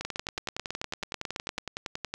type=two click trains; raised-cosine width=0.2 ms; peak=-15 / -16 dBFS; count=15 / 24; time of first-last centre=0.05-1.58 / 0.01-2.14 s; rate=9.15 / 10.8 Hz; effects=none